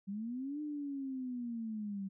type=linear two-way sweep; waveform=sine; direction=up then down; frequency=190.8 to 302.7 to 190.8 Hz; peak=-37 dBFS; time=0.07-2.09 s; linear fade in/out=20 ms; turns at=0.61 s; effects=none